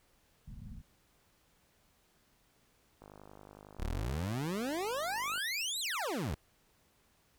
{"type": "low-pass noise", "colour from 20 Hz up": "pink", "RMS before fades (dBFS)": -47, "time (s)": [0.47, 0.82], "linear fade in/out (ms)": 10, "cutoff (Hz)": 240, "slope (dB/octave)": 96}
{"type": "click train", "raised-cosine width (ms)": 1, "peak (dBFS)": -38, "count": 121, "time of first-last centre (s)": [3.02, 5.378], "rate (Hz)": 50.9}
{"type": "exponential two-way sweep", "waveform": "25% pulse", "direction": "up then down", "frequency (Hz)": [30.87, 4186, 59.6], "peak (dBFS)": -30, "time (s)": [3.79, 6.35], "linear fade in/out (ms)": 10, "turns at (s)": 5.8}
{"effects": ["pink hiss -70 dBFS RMS until 7.38 s"]}